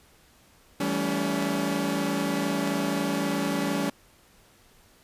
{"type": "chord", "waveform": "sawtooth", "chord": "A dominant seventh", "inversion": "second", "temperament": "equal with one note detuned", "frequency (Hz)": [164.81, 196, 220, 282.4], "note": ["E3", "G3", "A3", "C#4"], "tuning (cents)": [0, 0, 0, 32], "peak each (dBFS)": [-30, -26, -30, -24], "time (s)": [0.8, 3.9], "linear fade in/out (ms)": 5, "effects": ["pink hiss -58 dBFS RMS until 5.03 s", "resampled to 32000 Hz"]}